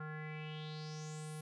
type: tone with low-pass filter sweep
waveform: square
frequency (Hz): 154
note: D#3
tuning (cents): -17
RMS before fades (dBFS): -45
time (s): 0-1.41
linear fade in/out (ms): 5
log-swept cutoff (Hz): 1400 to 11000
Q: 5.3
effects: none